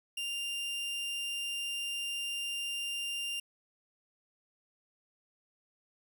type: tone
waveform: 40% pulse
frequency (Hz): 2794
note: F7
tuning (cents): 0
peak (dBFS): -33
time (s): 0.17-3.4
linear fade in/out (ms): 5
effects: none